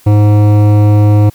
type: tone with hard clipping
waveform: sine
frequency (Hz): 104.4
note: G#2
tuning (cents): +10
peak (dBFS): -6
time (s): 0.06-1.3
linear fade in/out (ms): 10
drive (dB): 14
effects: white hiss -44 dBFS RMS until 1.34 s